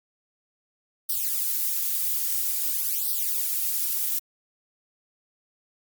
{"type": "noise with flanger", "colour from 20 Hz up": "violet", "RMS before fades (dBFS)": -26, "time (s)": [1.09, 4.19], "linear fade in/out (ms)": 5, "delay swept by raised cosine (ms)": [0.21, 3.81], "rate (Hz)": 0.5, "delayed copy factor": 0.85, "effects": ["Opus 48 kbps"]}